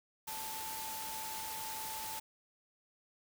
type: tone in noise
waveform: sine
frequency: 880 Hz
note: A5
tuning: in tune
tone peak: -44 dBFS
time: 0.27-2.2 s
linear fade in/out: 10 ms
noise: white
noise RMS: -43 dBFS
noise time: 0.27-2.2 s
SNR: -4 dB
effects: none